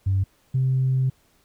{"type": "tone pair in turn", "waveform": "sine", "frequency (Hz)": [96.2, 130.87], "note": ["G2", "C3"], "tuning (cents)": [-32, 1], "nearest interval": "perfect fourth", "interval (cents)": 533, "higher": "second", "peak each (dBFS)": -17, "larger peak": "neither", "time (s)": [[0.06, 0.24], [0.54, 1.1]], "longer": "second", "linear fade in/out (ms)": 10, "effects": ["tanh soft clip ceiling -14 dBFS", "pink hiss -62 dBFS RMS until 1.44 s"]}